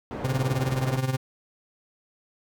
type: low-pass noise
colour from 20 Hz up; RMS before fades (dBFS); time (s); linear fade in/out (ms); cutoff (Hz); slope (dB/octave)
white; -34; 0.11-0.97; 0; 710; 12
type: tone with tremolo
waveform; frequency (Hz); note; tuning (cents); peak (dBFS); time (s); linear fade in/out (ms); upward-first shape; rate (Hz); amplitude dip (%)
40% pulse; 130.81; C3; 0; -20; 0.24-1.17; 10; sine; 19; 75
effects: none